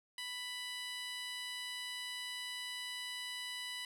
15% pulse tone with high-pass filter, 990 Hz, B5, 4 cents sharp, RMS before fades -43 dBFS, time 0.18-3.85 s, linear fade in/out 2 ms, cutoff 2100 Hz, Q 0.81, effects low-pass 12000 Hz 12 dB/octave + 11-bit

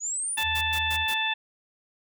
sine exponential sweep, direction up, 6700 to 10060 Hz, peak -27 dBFS, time 0-0.39 s, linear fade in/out 50 ms
harmonic tone, 880 Hz, A5, in tune, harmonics 1 / 2 / 3 / 4, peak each -31 / -30 / -29 / -29 dBFS, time 0.37-1.34 s, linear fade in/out 10 ms
white noise bursts, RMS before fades -36 dBFS, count 5, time 0.37-1.145 s, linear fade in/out 10 ms, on 67 ms, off 110 ms
sine tone, 79.4 Hz, D#2, 36 cents sharp, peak -34 dBFS, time 0.42-1.07 s, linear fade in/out 50 ms
effects none

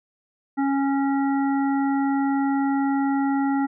harmonic tone, 275.6 Hz, C#4, 10 cents flat, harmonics 1 / 3 / 5 / 7, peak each -20 / -27 / -34 / -38 dBFS, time 0.57-3.67 s, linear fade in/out 20 ms, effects none

